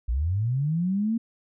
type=linear sweep; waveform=sine; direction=up; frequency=53 to 233.5 Hz; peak=-22 dBFS; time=0.08-1.18 s; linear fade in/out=10 ms; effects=none